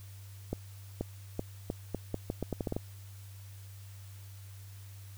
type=accelerating click train; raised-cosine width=2 ms; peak=-19 dBFS; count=13; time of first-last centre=0.53-2.765 s; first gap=480 ms; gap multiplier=0.8; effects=added 98 Hz sine -46 dBFS peak until 5.17 s + white hiss -58 dBFS RMS until 5.17 s